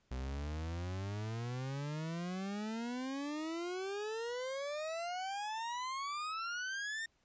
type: exponential sweep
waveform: 40% pulse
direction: up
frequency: 62.3 to 1839 Hz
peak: -37 dBFS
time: 0.11-7.06 s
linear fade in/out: 5 ms
effects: pink hiss -75 dBFS RMS until 7.24 s + resampled to 16000 Hz